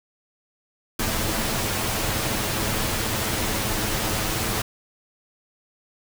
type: noise with comb filter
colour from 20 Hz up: pink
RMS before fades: -25 dBFS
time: 0.99-4.62 s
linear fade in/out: 5 ms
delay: 9.2 ms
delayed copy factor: +0.5
effects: none